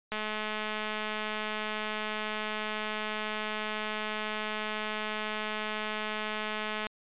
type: click train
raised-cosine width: 0.3 ms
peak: -18 dBFS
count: 1445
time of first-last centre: 0.12-6.868 s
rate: 214 Hz
effects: resampled to 8000 Hz